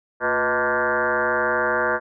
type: tone with frequency modulation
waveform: sine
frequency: 1024 Hz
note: C6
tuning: 38 cents flat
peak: -18 dBFS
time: 0.2-2 s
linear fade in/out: 50 ms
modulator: 133 Hz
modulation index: 4.9
effects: none